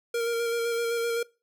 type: tone with vibrato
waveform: square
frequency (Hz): 466.2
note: A#4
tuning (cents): 0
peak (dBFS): -26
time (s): 0.14-1.23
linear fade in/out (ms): 5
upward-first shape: square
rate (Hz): 7.8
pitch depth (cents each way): 15
effects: noise-tail reverb RT60 0.3 s tail -23 dB re dry